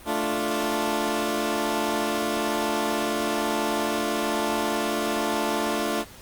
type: chord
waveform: 15% pulse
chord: D minor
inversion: second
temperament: equal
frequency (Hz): 220 / 293.7 / 349.2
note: A3 / D4 / F4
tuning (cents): 0 / 0 / 0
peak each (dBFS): -22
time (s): 0.05-6.05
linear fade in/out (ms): 50
effects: pink hiss -46 dBFS RMS until 6.21 s + Opus 32 kbps